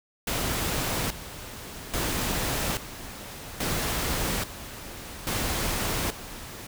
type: noise with tremolo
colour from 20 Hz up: pink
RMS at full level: -28 dBFS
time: 0.27-6.67 s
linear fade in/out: 5 ms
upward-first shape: square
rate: 0.6 Hz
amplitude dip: 75%
effects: none